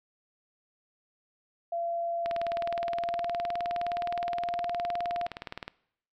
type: tone with pitch glide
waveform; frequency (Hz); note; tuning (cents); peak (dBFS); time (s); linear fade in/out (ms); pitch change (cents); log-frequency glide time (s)
sine; 682 to 696.7; F5 to F5; -41 to -4; -29; 1.72-5.27; 5; +37; 2.56-3.72
type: click train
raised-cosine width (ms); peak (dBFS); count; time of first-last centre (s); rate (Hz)
0.3; -20; 67; 2.26-5.68; 19.3
effects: noise-tail reverb RT60 0.7 s tail -22 dB re dry